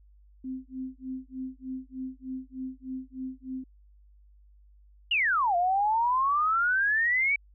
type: tone with tremolo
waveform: sine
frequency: 260 Hz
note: C4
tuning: 11 cents flat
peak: -31 dBFS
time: 0.44-3.64 s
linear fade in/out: 5 ms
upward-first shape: sine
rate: 3.3 Hz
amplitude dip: 100%
type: exponential two-way sweep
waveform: sine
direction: down then up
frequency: 2960 to 686 to 2303 Hz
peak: -22 dBFS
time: 5.11-7.36 s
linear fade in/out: 5 ms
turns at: 5.56 s
effects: added 50 Hz sine -54 dBFS peak until 7.54 s